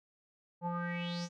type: tone with low-pass filter sweep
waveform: square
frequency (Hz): 173.4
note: F3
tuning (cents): -12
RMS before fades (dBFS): -37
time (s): 0.61-1.29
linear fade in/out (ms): 50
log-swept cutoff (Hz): 750 to 6600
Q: 6.5
effects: none